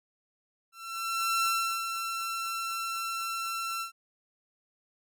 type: tone with ADSR envelope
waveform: sawtooth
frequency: 1348 Hz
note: E6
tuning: 38 cents sharp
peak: -21 dBFS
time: 0.72-3.92 s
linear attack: 710 ms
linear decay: 390 ms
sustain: -7 dB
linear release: 110 ms
effects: none